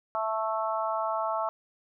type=harmonic tone; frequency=220 Hz; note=A3; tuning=in tune; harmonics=3 / 4 / 5 / 6; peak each=-31 / -32 / -33 / -34 dBFS; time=0.15-1.49 s; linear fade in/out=0 ms; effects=none